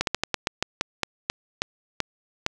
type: slowing click train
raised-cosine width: 0.2 ms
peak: -5 dBFS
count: 13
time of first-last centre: 0.01-2.464 s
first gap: 62 ms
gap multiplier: 1.2
effects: none